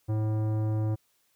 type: tone with tanh clipping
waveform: sine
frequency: 108.3 Hz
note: A2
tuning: 27 cents flat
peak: -27 dBFS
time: 0.08-0.96 s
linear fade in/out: 20 ms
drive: 15 dB
effects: white hiss -70 dBFS RMS until 1.35 s